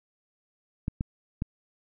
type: clicks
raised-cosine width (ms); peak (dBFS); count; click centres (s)
5; -16; 3; 0.881 / 1.009 / 1.421
effects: none